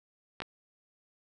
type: clicks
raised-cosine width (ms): 0.3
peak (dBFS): -21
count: 2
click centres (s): 0.403 / 0.42
effects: none